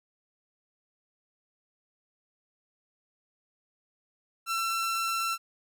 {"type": "tone", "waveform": "sawtooth", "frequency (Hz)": 1346, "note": "E6", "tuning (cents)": 36, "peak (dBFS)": -24, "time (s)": [4.46, 5.38], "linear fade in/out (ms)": 50, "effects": []}